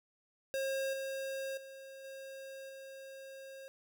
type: tone with level steps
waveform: square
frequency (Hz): 538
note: C5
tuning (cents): +48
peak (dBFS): -34 / -38 / -49 / -46 / -48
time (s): 0.54-3.68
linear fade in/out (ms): 0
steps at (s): 0.93 / 1.57 / 2.04 / 2.69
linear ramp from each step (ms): 5
effects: none